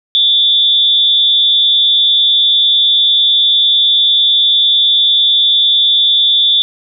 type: tone with amplitude modulation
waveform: sine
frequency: 3520 Hz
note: A7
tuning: in tune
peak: -4 dBFS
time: 0.15-6.62 s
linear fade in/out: 0 ms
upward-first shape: sine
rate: 249 Hz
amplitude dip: 70%
effects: none